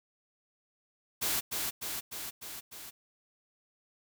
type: noise with echo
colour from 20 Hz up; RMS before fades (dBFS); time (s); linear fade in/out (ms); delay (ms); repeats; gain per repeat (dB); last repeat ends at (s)
white; -31; 1.21-1.41; 20; 300; 5; -3; 2.91
effects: none